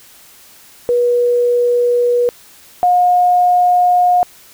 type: tone pair in turn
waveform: sine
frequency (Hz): 484.4 / 716.8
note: B4 / F5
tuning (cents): -34 / +45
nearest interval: perfect fifth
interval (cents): 679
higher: second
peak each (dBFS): -10 / -8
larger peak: second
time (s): 0.89-2.29 / 2.83-4.23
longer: neither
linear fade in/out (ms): 0
effects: white hiss -43 dBFS RMS until 4.53 s